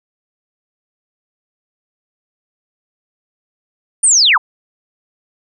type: linear sweep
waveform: sine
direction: down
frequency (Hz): 9280 to 784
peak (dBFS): -7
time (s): 4.03-4.38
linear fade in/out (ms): 10
effects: none